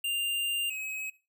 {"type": "tone pair in turn", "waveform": "square", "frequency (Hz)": [2794, 2549], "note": ["F7", "D#7"], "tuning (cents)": [0, 41], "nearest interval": "major second", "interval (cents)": 159, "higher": "first", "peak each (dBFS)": [-29, -35], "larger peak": "first", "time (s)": [[0.04, 0.7], [0.7, 1.1]], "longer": "first", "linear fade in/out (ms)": 5, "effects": ["noise-tail reverb RT60 0.3 s tail -18 dB re dry"]}